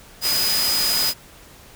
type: tone in noise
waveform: sine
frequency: 4978 Hz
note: D#8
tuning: in tune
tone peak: -20 dBFS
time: 0.21-1.14 s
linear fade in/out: 50 ms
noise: white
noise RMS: -23 dBFS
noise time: 0.21-1.14 s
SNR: 0 dB
effects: pink hiss -46 dBFS RMS until 1.75 s